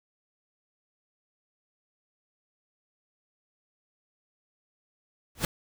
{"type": "noise with exponential growth", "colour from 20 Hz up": "pink", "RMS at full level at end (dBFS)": -22, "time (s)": [5.35, 5.45], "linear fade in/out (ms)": 2, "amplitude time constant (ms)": 21, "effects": []}